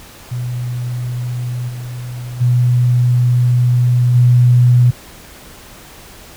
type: tone with level steps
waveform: sine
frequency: 122.9 Hz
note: B2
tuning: 8 cents flat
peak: -18 / -23 / -9 / -6 dBFS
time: 0.31-4.91 s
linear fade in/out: 10 ms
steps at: 1.68 / 2.4 / 4.14 s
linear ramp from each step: 20 ms
effects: pink hiss -38 dBFS RMS until 6.36 s